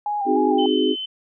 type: tone with vibrato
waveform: sine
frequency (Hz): 814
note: G#5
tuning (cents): -35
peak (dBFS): -21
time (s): 0.06-0.66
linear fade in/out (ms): 2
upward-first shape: square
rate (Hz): 3.3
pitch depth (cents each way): 36
type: chord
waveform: sine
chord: Ab dominant seventh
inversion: first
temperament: equal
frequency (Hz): 261.6 / 311.1 / 370 / 415.3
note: C4 / Eb4 / Gb4 / Ab4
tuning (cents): 0 / 0 / 0 / 0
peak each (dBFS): -22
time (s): 0.25-0.96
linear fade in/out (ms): 50
type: tone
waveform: sine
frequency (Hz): 3054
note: G7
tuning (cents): -46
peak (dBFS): -26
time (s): 0.58-1.06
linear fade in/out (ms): 10
effects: none